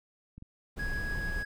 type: clicks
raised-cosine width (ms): 5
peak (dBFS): -34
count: 3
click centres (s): 0.38 / 0.424 / 1.025
type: noise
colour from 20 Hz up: brown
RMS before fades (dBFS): -35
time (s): 0.76-1.44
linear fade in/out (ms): 20
type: tone with tremolo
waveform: triangle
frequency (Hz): 1661.2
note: G#6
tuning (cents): 0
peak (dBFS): -32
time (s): 0.79-1.45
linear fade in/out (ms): 5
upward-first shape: sine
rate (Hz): 7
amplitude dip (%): 25
effects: none